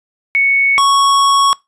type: tone pair in turn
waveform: sine / square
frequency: 2217 / 1108.5 Hz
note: C#7 / C#6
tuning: 0 / 0 cents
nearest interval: octave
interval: 1200 cents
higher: first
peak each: -9 dBFS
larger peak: neither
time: 0.35-0.78 / 0.78-1.53 s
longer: second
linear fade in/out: 0 ms
effects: noise-tail reverb RT60 0.2 s tail -23 dB re dry + resampled to 22050 Hz